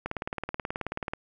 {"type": "click train", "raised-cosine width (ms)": 0.5, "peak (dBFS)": -16, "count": 21, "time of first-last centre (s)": [0.06, 1.135], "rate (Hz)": 18.6, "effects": []}